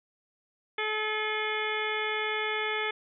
harmonic tone with a mistuned harmonic, 429.8 Hz, A4, 41 cents flat, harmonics 1 / 2 / 3 / 4 / 5 / 6 / 7 / 8, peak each -34 / -37 / -37 / -36 / -33 / -40 / -41 / -39 dBFS, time 0.78-2.91 s, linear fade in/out 5 ms, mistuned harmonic 6, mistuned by -86 cents, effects none

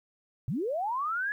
sine linear sweep, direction up, 103.5 to 1712 Hz, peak -28 dBFS, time 0.48-1.32 s, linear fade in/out 0 ms, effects 11-bit

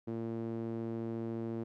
sawtooth tone with band-pass filter, 114.2 Hz, A#2, 35 cents flat, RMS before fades -38 dBFS, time 0.07-1.64 s, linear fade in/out 10 ms, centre 310 Hz, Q 1.9, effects none

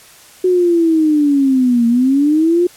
sine linear two-way sweep, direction down then up, 370 to 230.6 to 358.7 Hz, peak -9 dBFS, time 0.44-2.67 s, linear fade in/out 5 ms, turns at 1.87 s, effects white hiss -42 dBFS RMS until 2.76 s + low-pass 12000 Hz 12 dB/octave

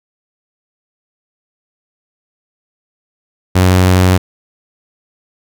sawtooth tone, 92 Hz, F#2, 9 cents flat, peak -3 dBFS, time 3.55-4.18 s, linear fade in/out 10 ms, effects none

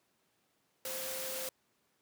sine tone in noise, 523.3 Hz, C5, in tune, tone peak -43 dBFS, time 0.85-1.49 s, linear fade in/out 2 ms, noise white, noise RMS -40 dBFS, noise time 0.85-1.49 s, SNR -6 dB, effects pink hiss -75 dBFS RMS until 2.01 s + high-pass 150 Hz 12 dB/octave

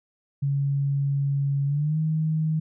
sine tone with pitch glide, 140 to 157.14 Hz, C#3 to D#3, +18 to +17 cents, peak -21 dBFS, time 0.42-2.6 s, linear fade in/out 10 ms, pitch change +199 cents, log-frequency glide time 1.66-1.98 s, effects none

